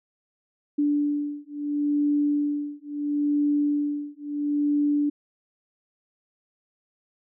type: beating tone pair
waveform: sine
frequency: 291.5 / 292.24 Hz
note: D4 / D4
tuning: -13 / -8 cents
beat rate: 0.74 Hz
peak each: -25 dBFS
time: 0.78-5.1 s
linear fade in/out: 10 ms
effects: none